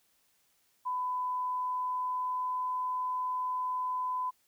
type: tone with pitch glide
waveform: sine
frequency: 1002 to 1007.8 Hz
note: B5 to B5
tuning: +25 to +35 cents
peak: -30 dBFS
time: 0.85-4.31 s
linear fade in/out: 20 ms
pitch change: +10 cents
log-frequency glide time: 1.28-2.69 s
effects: white hiss -71 dBFS RMS until 4.47 s